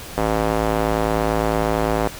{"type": "tone with band-pass filter", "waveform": "square", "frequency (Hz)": 54.4, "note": "A1", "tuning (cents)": -19, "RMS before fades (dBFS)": -20, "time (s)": [0.17, 2.08], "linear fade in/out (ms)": 5, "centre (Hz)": 670, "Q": 1, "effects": ["pink hiss -35 dBFS RMS until 2.19 s"]}